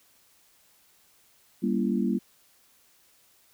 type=chord; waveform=sine; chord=G diminished seventh; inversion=none; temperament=just; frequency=196 / 235.2 / 282.2 / 338.7 Hz; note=G3 / Bb3 / Db4 / Fb4; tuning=0 / +16 / +31 / +47 cents; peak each=-27 / -27 / -33 / -31 dBFS; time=1.62-2.19 s; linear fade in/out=20 ms; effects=white hiss -62 dBFS RMS until 3.53 s